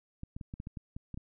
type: clicks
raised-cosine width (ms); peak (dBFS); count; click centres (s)
5; -28; 10; 0.234 / 0.365 / 0.412 / 0.539 / 0.601 / 0.671 / 0.772 / 0.965 / 1.143 / 1.175
effects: none